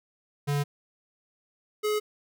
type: tone pair in turn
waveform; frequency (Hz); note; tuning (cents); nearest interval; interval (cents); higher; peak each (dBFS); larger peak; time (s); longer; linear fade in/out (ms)
square; 143.8 / 423.3; D3 / G#4; -36 / +33; octave + perfect fifth; 1869; second; -25; neither; 0.47-0.64 / 1.83-2; neither; 20
effects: none